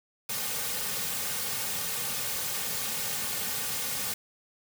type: noise with comb filter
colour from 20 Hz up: white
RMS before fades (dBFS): -32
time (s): 0.29-4.14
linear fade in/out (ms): 5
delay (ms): 3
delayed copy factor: -0.7
effects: none